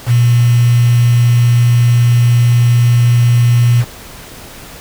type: tone with quantisation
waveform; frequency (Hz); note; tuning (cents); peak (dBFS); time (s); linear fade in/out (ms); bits
sine; 120; B2; -49; -6; 0.06-3.85; 50; 4
effects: pink hiss -33 dBFS RMS until 4.8 s